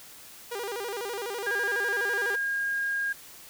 sawtooth tone with vibrato, 437.1 Hz, A4, 11 cents flat, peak -28 dBFS, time 0.51-2.36 s, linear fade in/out 10 ms, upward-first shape square, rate 12 Hz, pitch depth 160 cents each way
sine tone, 1623 Hz, G#6, 40 cents flat, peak -26 dBFS, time 1.46-3.13 s, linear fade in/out 10 ms
effects white hiss -48 dBFS RMS until 3.49 s

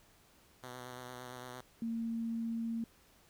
5% pulse tone with vibrato, 125.2 Hz, B2, 24 cents sharp, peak -34 dBFS, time 0.63-1.61 s, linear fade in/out 2 ms, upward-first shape sine, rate 8.8 Hz, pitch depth 29 cents each way
sine tone, 228.8 Hz, A#3, 32 cents flat, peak -34 dBFS, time 1.82-2.84 s, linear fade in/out 2 ms
effects pink hiss -65 dBFS RMS until 3.29 s

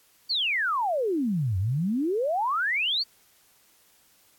sine exponential two-way sweep, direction down then up, 4673 to 88.7 to 4673 Hz, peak -23 dBFS, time 0.29-3.04 s, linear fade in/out 20 ms, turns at 1.58 s, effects white hiss -61 dBFS RMS until 4.38 s + AAC 64 kbps

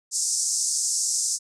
white band-pass noise, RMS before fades -25 dBFS, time 0.11-1.39 s, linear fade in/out 50 ms, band 5300 to 8800 Hz, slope 48 dB/octave, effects none

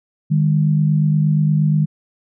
sine tone pair together, 153.1 / 201.6 Hz, D#3 / G3, -28 / +49 cents, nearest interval perfect fourth, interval 477 cents, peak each -13 / -20 dBFS, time 0.3-1.86 s, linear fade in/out 20 ms, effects none

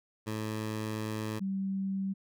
15% pulse / sine tone pair in turn, 108.6 / 193.5 Hz, A2 / G3, -22 / -22 cents, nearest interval minor seventh, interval 1000 cents, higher second, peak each -27 / -30 dBFS, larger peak first, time 0.26-1.4 / 1.4-2.14 s, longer first, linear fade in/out 20 ms, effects none

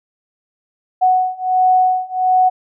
sine beating tone pair, 740 / 741.4 Hz, F#5 / F#5, 0 / +3 cents, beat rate 1.4 Hz, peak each -15 / -14 dBFS, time 1.01-2.5 s, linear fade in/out 20 ms, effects none

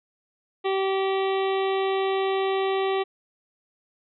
harmonic tone with a mistuned harmonic, 385.7 Hz, G4, 28 cents flat, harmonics 1 / 2 / 3 / 5 / 6 / 7 / 8 / 9 / 10, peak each -23 / -29 / -33 / -37 / -39 / -40 / -41 / -42 / -43 dBFS, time 0.64-3.04 s, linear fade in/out 20 ms, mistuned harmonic 7, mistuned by +16 cents, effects none

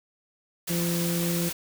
white noise, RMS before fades -32 dBFS, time 0.67-1.53 s, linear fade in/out 10 ms
harmonic tone, 171.5 Hz, F3, 31 cents flat, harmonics 1 / 2 / 3, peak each -26 / -32 / -36 dBFS, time 0.69-1.5 s, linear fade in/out 20 ms
effects none

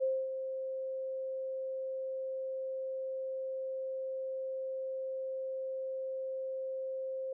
sine tone with ADSR envelope, 527 Hz, C5, 12 cents sharp, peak -27 dBFS, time 0-7.33 s, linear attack 29 ms, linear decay 250 ms, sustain -8 dB, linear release 4 ms, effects none

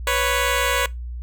10% pulse tone pair together, 493.9 / 554.4 Hz, B4 / C#5, 0 / 0 cents, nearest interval major second, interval 200 cents, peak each -13 dBFS, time 0.07-0.86 s, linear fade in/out 2 ms, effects noise-tail reverb RT60 0.2 s tail -22 dB re dry + added 60 Hz sine -28 dBFS peak until 1.22 s

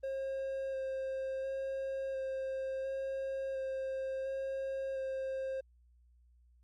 triangle tone with vibrato, 534 Hz, C5, 35 cents sharp, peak -33 dBFS, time 0.03-5.61 s, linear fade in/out 10 ms, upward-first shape square, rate 0.71 Hz, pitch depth 10 cents each way, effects added 60 Hz sine -62 dBFS peak until 6.63 s + Opus 32 kbps

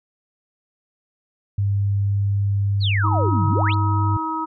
sine tone, 100.2 Hz, G2, 38 cents sharp, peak -17 dBFS, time 1.58-4.17 s, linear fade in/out 5 ms
sine exponential two-way sweep, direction down then up, 4695 to 129.3 to 4695 Hz, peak -22 dBFS, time 2.8-3.75 s, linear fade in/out 50 ms, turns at 3.48 s
harmonic tone, 318.6 Hz, D#4, 41 cents sharp, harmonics 1 / 3 / 4, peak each -28 / -25 / -27 dBFS, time 3.03-4.46 s, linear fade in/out 20 ms
effects none

